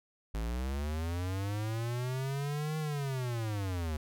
square linear two-way sweep, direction up then down, 51.91 to 157 to 74.5 Hz, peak -33 dBFS, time 0.34-3.97 s, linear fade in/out 5 ms, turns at 2.78 s, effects none

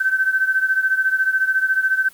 sine beating tone pair, 1536 / 1550 Hz, G6 / G6, -36 / -20 cents, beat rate 14 Hz, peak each -17 / -21 dBFS, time 0-2.09 s, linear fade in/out 10 ms, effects white hiss -47 dBFS RMS until 2.13 s + Opus 48 kbps

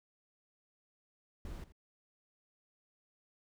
brown noise with echo, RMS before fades -44 dBFS, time 1.45-1.64 s, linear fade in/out 2 ms, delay 82 ms, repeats 1, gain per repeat -15 dB, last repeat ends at 1.722 s, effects none

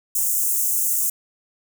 white high-pass noise, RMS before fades -21 dBFS, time 0.15-1.1 s, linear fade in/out 5 ms, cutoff 6500 Hz, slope 48 dB/octave, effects none

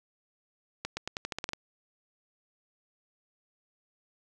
accelerating click train, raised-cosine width 0.2 ms, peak -16 dBFS, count 10, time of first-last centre 0.85-1.534 s, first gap 120 ms, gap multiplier 0.88, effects none

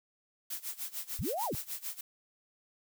blue noise with tremolo, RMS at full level -37 dBFS, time 0.5-2.01 s, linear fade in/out 5 ms, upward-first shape sine, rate 6.7 Hz, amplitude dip 90%
sine linear two-way sweep, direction up then down, 44.49 to 1012 to 44.49 Hz, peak -32 dBFS, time 1.19-1.55 s, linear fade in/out 0 ms, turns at 1.45 s
effects none

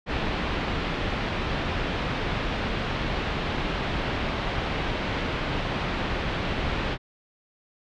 pink low-pass noise, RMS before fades -28 dBFS, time 0.06-6.98 s, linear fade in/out 50 ms, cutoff 3600 Hz, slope 24 dB/octave, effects none

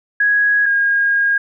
sine tone pair in turn, 1661.2 / 1628 Hz, G#6 / G#6, 0 / -35 cents, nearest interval unison, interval 35 cents, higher first, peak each -11 / -12 dBFS, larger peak first, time 0.2-0.66 / 0.66-1.38 s, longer second, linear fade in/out 5 ms, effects none

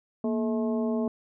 harmonic tone with a mistuned harmonic, 215.5 Hz, A3, 36 cents flat, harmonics 1 / 2 / 3 / 4 / 5, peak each -26 / -31 / -34 / -43 / -44 dBFS, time 0.24-1.08 s, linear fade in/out 2 ms, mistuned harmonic 1, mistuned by +140 cents, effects none

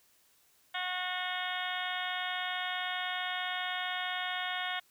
harmonic tone, 364.6 Hz, F#4, 25 cents flat, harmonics 2 / 3 / 4 / 5 / 6 / 7 / 8 / 9 / 10, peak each -39 / -43 / -40 / -40 / -41 / -52 / -43 / -42 / -43 dBFS, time 0.74-4.8 s, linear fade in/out 10 ms, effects white hiss -67 dBFS RMS until 4.9 s

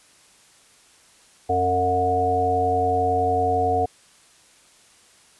harmonic tone, 90.9 Hz, F#2, 30 cents flat, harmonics 1 / 3 / 5 / 7 / 8, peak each -28 / -31 / -24 / -31 / -20 dBFS, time 1.49-3.86 s, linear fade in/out 10 ms, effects white hiss -54 dBFS RMS until 5.39 s + resampled to 24000 Hz

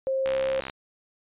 sine tone, 532 Hz, C5, 29 cents sharp, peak -23 dBFS, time 0.07-0.6 s, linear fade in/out 0 ms
click train, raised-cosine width 0.3 ms, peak -17 dBFS, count 30, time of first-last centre 0.26-0.698 s, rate 66.2 Hz
effects resampled to 8000 Hz

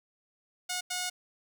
5% pulse tone bursts at uneven times, 725 Hz, F#5, 35 cents flat, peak -20 dBFS, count 2, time 0.69-0.81 / 0.9-1.1 s, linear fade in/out 10 ms, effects none

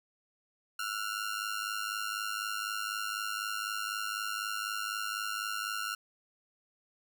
sawtooth ring-modulated tone, 1396.9 Hz, F6, in tune, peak -27 dBFS, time 0.79-5.95 s, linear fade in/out 5 ms, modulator 52 Hz, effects none

